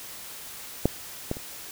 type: clicks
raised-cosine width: 2 ms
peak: -6 / -13 / -24 dBFS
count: 3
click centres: 0.856 / 1.314 / 1.369 s
effects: white hiss -41 dBFS RMS until 1.71 s